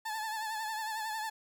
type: tone with vibrato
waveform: 30% pulse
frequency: 873 Hz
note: A5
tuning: 14 cents flat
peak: -32 dBFS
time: 0.05-1.3 s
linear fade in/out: 10 ms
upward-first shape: triangle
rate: 11 Hz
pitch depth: 62 cents each way
effects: 10-bit